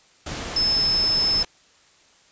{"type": "tone in noise", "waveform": "sine", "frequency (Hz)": 5230, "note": "E8", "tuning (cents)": -15, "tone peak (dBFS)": -18, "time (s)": [0.56, 1.43], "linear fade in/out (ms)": 5, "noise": "pink", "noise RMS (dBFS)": -31, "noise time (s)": [0.26, 1.45], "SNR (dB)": 10, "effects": ["white hiss -56 dBFS RMS until 2.31 s", "resampled to 16000 Hz"]}